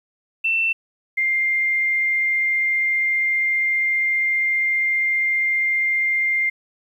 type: tone pair in turn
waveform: sine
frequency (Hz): 2681 / 2105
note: E7 / C7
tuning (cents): +29 / +10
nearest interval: major third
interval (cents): 419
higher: first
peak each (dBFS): -17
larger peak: neither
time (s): 0.44-0.73 / 1.17-6.5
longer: second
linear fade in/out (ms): 10
effects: 9-bit